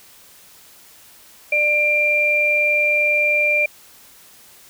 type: tone pair together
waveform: sine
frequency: 595 / 2377 Hz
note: D5 / D7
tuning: +22 / +20 cents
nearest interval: 2 octaves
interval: 2398 cents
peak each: -22 / -15 dBFS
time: 1.52-3.66 s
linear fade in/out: 5 ms
effects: white hiss -47 dBFS RMS until 4.69 s